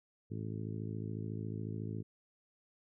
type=harmonic tone; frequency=54 Hz; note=A1; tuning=32 cents flat; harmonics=2 / 3 / 4 / 5 / 6 / 7 / 8; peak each=-40 / -44 / -46 / -48 / -50 / -51 / -52 dBFS; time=0.3-2.03 s; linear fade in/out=20 ms; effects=none